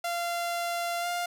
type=tone with pitch glide; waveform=sawtooth; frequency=690 to 701.3 Hz; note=F5 to F5; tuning=-21 to +7 cents; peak=-25 dBFS; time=0.04-1.26 s; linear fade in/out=5 ms; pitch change=+28 cents; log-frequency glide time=1-1.07 s; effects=none